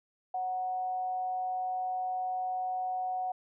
sine tone with amplitude modulation, 740 Hz, F#5, in tune, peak -29 dBFS, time 0.34-3.32 s, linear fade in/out 5 ms, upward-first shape sine, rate 201 Hz, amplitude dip 30%, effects none

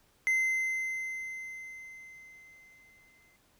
triangle tone with exponential decay, 2067 Hz, C7, 22 cents flat, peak -22 dBFS, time 0.27-3.36 s, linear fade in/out 0 ms, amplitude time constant 670 ms, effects pink hiss -67 dBFS RMS until 3.59 s

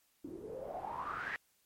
white noise with low-pass filter sweep, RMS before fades -42 dBFS, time 0.24-1.36 s, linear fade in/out 0 ms, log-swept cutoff 290 to 1900 Hz, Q 8.5, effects white hiss -73 dBFS RMS until 1.65 s + MP3 64 kbps

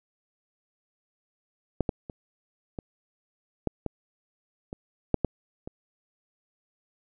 clicks, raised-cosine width 2 ms, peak -10 / -12 / -24 / -21 / -12 / -16 / -22 / -7 / -10 / -23 dBFS, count 10, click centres 1.807 / 1.892 / 2.098 / 2.788 / 3.673 / 3.863 / 4.729 / 5.143 / 5.247 / 5.675 s, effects none

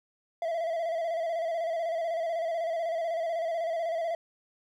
triangle tone with vibrato, 665 Hz, E5, 15 cents sharp, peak -26 dBFS, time 0.42-4.15 s, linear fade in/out 2 ms, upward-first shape square, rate 16 Hz, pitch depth 47 cents each way, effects none

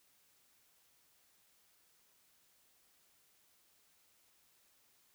silence, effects white hiss -71 dBFS RMS until 5.14 s

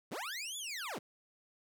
20% pulse linear two-way sweep, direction up then down, 106 to 3515 to 106 Hz, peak -34 dBFS, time 0.11-0.99 s, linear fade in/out 10 ms, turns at 0.57 s, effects none

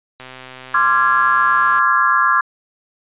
click train, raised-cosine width 0.3 ms, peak -19 dBFS, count 206, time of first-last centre 0.2-1.789 s, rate 129 Hz
sine chord, D half-diminished seventh, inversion third, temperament equal with one note detuned, 1046.5 / 1174.7 / 1373.7 / 1661.2 Hz, C6 / D6 / F6 / Ab6, 0 / 0 / -29 / 0 cents, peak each -17 dBFS, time 0.74-2.41 s, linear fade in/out 5 ms
effects resampled to 8000 Hz

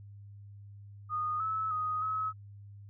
sine tone with pitch steps, 1233 / 1300 / 1249 / 1283 Hz, D#6 / E6 / D#6 / E6, -16 / -24 / +6 / -47 cents, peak -30 dBFS, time 1.09-2.33 s, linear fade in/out 50 ms, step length 310 ms, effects added 101 Hz sine -47 dBFS peak until 2.89 s

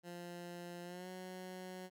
15% pulse tone with pitch glide, 174.61 to 184.35 Hz, F3 to F#3, 0 to -6 cents, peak -40 dBFS, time 0.03-1.9 s, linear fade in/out 50 ms, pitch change +94 cents, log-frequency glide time 0.84-1.09 s, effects none

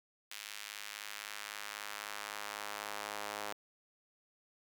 sawtooth tone with high-pass filter sweep, 103.8 Hz, G#2, in tune, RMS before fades -44 dBFS, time 0.31-3.53 s, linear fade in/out 5 ms, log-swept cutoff 2500 to 690 Hz, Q 0.93, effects none

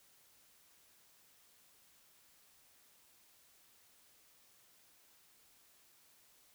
silence, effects white hiss -67 dBFS RMS until 6.54 s

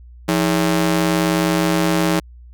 sawtooth ring-modulated tone, 245.9 Hz, B3, 7 cents flat, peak -8 dBFS, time 0.28-2.2 s, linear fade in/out 10 ms, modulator 73.4 Hz, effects added 60 Hz sine -38 dBFS peak until 2.53 s

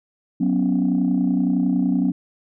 sine chord, F# suspended fourth, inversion none, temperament just, 185 / 246.7 / 277.5 Hz, F#3 / B3 / C#4, 0 / -2 / +2 cents, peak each -20 dBFS, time 0.4-2.12 s, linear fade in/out 10 ms, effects tanh soft clip ceiling -11 dBFS

